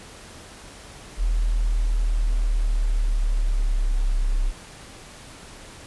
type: linear sweep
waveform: sine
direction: down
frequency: 40.56 to 33.31 Hz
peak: -18 dBFS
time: 1.17-4.53 s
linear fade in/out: 50 ms
effects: pink hiss -43 dBFS RMS until 5.86 s + resampled to 24000 Hz